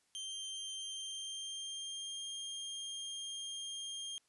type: tone with pitch glide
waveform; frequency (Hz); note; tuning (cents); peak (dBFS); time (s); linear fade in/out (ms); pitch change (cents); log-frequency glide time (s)
sawtooth; 3152 to 3209; G7 to G7; +9 to +40; -38; 0.15-4.18; 0; +31; 0.87-2.26
effects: white hiss -75 dBFS RMS until 4.28 s + resampled to 24000 Hz